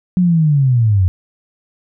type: linear sweep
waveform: sine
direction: down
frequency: 185 to 87.4 Hz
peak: -9 dBFS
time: 0.17-1.08 s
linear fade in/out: 0 ms
effects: none